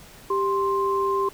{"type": "tone pair together", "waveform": "sine", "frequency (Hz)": [393.1, 1049.5], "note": ["G4", "C6"], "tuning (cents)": [5, 5], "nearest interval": "octave + perfect fourth", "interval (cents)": 1700, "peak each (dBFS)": -23, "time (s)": [0.3, 1.29], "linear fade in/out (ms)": 5, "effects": ["pink hiss -47 dBFS RMS until 1.33 s"]}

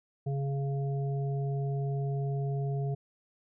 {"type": "harmonic tone", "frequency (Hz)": 138.59, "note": "C#3", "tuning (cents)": 0, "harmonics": [1, 3, 5], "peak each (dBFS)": [-29, -39, -43], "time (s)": [0.26, 2.95], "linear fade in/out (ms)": 10, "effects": []}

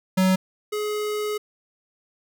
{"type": "tone pair in turn", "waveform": "square", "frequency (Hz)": [187.3, 421.3], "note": ["F#3", "G#4"], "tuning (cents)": [21, 25], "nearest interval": "octave + major second", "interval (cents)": 1404, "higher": "second", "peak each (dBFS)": [-17, -25], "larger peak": "first", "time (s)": [[0.17, 0.36], [0.72, 1.38]], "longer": "second", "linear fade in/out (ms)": 10, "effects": []}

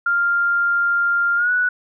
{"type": "tone with pitch glide", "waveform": "sine", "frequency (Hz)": [1396.9, 1475.7], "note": ["F6", "F#6"], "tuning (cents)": [0, -5], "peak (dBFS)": -15, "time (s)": [0.06, 1.69], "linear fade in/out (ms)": 5, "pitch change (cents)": 95, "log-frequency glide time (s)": [1.36, 1.51], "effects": []}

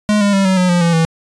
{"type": "tone with pitch steps", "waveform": "square", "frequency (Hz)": [210, 202.6, 195.48, 188.61, 181.97, 175.57, 169.39, 163.44], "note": ["G#3", "G#3", "G3", "F#3", "F#3", "F3", "E3", "E3"], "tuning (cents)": [19, -43, -5, 33, -29, 9, 47, -14], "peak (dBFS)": -11, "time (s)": [0.09, 1.05], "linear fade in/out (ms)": 0, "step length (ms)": 120, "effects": ["resampled to 22050 Hz"]}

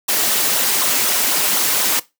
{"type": "noise with flanger", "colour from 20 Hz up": "white", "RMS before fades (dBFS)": -17, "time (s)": [0.08, 2], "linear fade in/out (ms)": 10, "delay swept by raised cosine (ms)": [0.4, 5.9], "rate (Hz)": 4, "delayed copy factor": -0.7, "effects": ["noise-tail reverb RT60 0.2 s tail -18 dB re dry", "high-pass 200 Hz 12 dB/octave"]}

